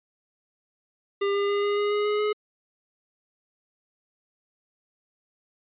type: tone with pitch steps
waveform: square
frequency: 400 / 403 / 406.1 / 409.1 / 412.2 / 415.3 / 418.4 / 421.6 Hz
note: G4 / G4 / G#4 / G#4 / G#4 / G#4 / G#4 / G#4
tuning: +35 / +48 / -39 / -26 / -13 / 0 / +13 / +26 cents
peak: -23 dBFS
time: 1.21-2.33 s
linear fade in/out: 10 ms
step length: 140 ms
effects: resampled to 8000 Hz